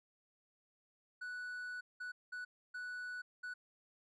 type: tone bursts at uneven times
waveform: triangle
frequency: 1480 Hz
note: F#6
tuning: in tune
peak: -40 dBFS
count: 5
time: 1.21-1.81 / 2-2.12 / 2.32-2.45 / 2.74-3.22 / 3.43-3.54 s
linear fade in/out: 10 ms
effects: resampled to 24000 Hz